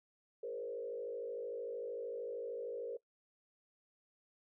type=tone with frequency modulation; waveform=sine; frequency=475.4 Hz; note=A#4; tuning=34 cents sharp; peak=-39 dBFS; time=0.43-2.97 s; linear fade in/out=5 ms; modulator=53.2 Hz; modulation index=1.1; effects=noise-tail reverb RT60 0.1 s tail -21 dB re dry